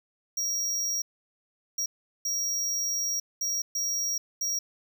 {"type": "tone bursts at uneven times", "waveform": "square", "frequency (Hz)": 5660, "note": "F8", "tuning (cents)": 22, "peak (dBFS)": -27, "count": 6, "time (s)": [[0.37, 1.02], [1.78, 1.86], [2.25, 3.2], [3.41, 3.62], [3.75, 4.18], [4.41, 4.59]], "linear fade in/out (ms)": 5, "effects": []}